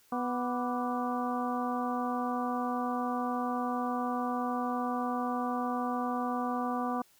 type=harmonic tone with a mistuned harmonic; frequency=246.9 Hz; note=B3; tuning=in tune; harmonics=1 / 2 / 3 / 4 / 5 / 6; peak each=-33 / -39 / -35 / -39 / -37 / -49 dBFS; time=0.12-7.02 s; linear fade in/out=5 ms; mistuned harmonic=5; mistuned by=-83 cents; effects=white hiss -64 dBFS RMS until 7.19 s